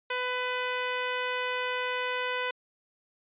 10% pulse tone, 499.9 Hz, B4, 21 cents sharp, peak -20 dBFS, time 0.1-2.51 s, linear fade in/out 5 ms, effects resampled to 8000 Hz

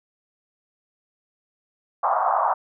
pink band-pass noise, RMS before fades -21 dBFS, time 2.03-2.54 s, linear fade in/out 10 ms, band 680 to 1200 Hz, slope 48 dB/octave, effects none

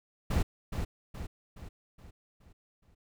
brown noise with echo, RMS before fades -27 dBFS, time 0.3-0.43 s, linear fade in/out 10 ms, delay 420 ms, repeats 6, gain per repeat -6 dB, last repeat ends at 2.95 s, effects none

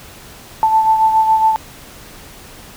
sine beating tone pair, 880 / 887.2 Hz, A5 / A5, 0 / +14 cents, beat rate 7.2 Hz, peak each -10 / -19 dBFS, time 0.63-1.56 s, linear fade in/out 0 ms, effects pink hiss -38 dBFS RMS until 2.76 s

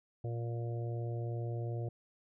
harmonic tone, 117.6 Hz, A#2, 16 cents sharp, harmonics 1 / 3 / 4 / 5 / 6, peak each -35 / -45 / -47 / -49 / -51 dBFS, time 0.24-1.89 s, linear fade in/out 5 ms, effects none

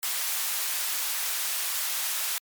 white high-pass noise, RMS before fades -29 dBFS, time 0.03-2.38 s, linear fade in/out 0 ms, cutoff 880 Hz, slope 12 dB/octave, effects MP3 96 kbps

